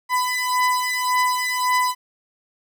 30% pulse beating tone pair, 1000 / 1001.8 Hz, B5 / B5, +21 / +24 cents, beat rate 1.8 Hz, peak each -19 dBFS, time 0.09-1.95 s, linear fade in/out 50 ms, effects none

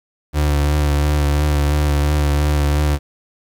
35% pulse tone with vibrato, 73.42 Hz, D2, in tune, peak -12 dBFS, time 0.33-2.99 s, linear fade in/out 50 ms, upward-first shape sine, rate 2.9 Hz, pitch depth 29 cents each way, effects 8-bit

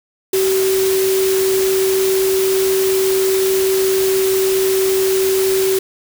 sine tone in noise, 381.9 Hz, G4, 45 cents flat, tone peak -13 dBFS, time 0.33-5.79 s, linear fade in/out 5 ms, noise white, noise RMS -23 dBFS, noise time 0.33-5.79 s, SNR +7 dB, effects none

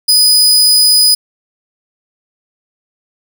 sawtooth tone, 4978 Hz, D#8, in tune, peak -3 dBFS, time 0.08-1.15 s, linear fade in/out 10 ms, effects none

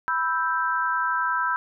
sine chord, E minor, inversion second, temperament equal, 987.8 / 1318.5 / 1568 Hz, B5 / E6 / G6, 0 / 0 / 0 cents, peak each -26 dBFS, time 0.08-1.56 s, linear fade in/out 0 ms, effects none

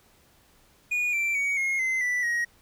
triangle tone with pitch steps, 2451 / 2347 / 2248 / 2152 / 2061 / 1973.7 / 1890 Hz, D#7 / D7 / C#7 / C7 / C7 / B6 / A#6, -27 / -2 / +24 / +48 / -27 / -2 / +23 cents, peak -22 dBFS, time 0.91-2.45 s, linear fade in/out 10 ms, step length 220 ms, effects pink hiss -60 dBFS RMS until 2.61 s

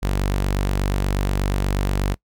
sawtooth tone, 48.32 Hz, G1, 24 cents flat, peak -15 dBFS, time 0.02-2.15 s, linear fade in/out 20 ms, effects noise-tail reverb RT60 0.1 s tail -22 dB re dry

